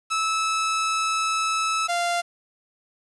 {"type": "tone pair in turn", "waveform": "sawtooth", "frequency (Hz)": [1305, 694.5], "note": ["E6", "F5"], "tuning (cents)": [-18, -10], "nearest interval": "major seventh", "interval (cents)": 1092, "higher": "first", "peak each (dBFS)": -18, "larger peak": "neither", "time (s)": [[0.1, 1.88], [1.88, 2.22]], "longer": "first", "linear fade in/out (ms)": 20, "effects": ["resampled to 24000 Hz", "8-bit"]}